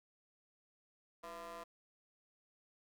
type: ring-modulated tone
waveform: 25% pulse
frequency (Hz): 174.61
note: F3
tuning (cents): 0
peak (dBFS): -40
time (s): 1.23-1.64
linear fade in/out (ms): 10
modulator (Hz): 845
effects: none